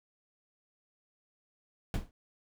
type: noise with exponential decay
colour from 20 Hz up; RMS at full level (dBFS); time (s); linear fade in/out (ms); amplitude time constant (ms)
brown; -25; 1.94-2.11; 1; 36
effects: none